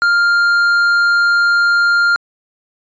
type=tone with hard clipping; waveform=triangle; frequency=1400 Hz; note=F6; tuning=4 cents sharp; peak=-11 dBFS; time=0.02-2.16 s; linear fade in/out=0 ms; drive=9 dB; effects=resampled to 16000 Hz